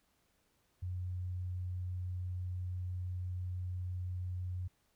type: tone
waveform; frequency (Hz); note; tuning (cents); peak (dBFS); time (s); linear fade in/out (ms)
sine; 90.6; F#2; -36; -36; 0.82-4.68; 10
effects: pink hiss -75 dBFS RMS until 4.95 s